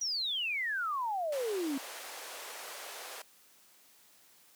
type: exponential sweep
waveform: sine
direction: down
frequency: 5920 to 261.8 Hz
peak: -31 dBFS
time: 0.01-1.78 s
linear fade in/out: 5 ms
type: band-pass noise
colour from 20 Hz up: pink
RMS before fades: -45 dBFS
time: 1.32-3.22 s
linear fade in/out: 5 ms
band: 480 to 15000 Hz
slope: 24 dB/octave
effects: white hiss -62 dBFS RMS until 4.55 s + high-pass 150 Hz 12 dB/octave